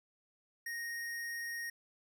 square tone, 1864.7 Hz, A#6, in tune, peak -39 dBFS, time 0.66-1.7 s, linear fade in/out 5 ms, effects none

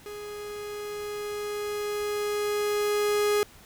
45% pulse tone with level ramp, 415.3 Hz, G#4, in tune, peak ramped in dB -37 to -21 dBFS, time 0.06-3.43 s, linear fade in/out 0 ms, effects pink hiss -52 dBFS RMS until 3.65 s

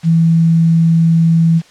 sine tone with quantisation, 164.81 Hz, E3, in tune, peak -7 dBFS, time 0.03-1.62 s, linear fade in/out 50 ms, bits 6, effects white hiss -45 dBFS RMS until 1.7 s + low-pass 6000 Hz 12 dB/octave

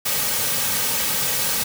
white noise with comb filter, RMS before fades -22 dBFS, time 0.05-1.64 s, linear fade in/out 10 ms, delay 2.9 ms, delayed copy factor -0.65, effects none

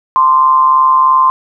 sine tone with amplitude modulation, 1043 Hz, C6, 6 cents flat, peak -3 dBFS, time 0.16-1.3 s, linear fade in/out 0 ms, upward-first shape sine, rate 143 Hz, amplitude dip 55%, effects none

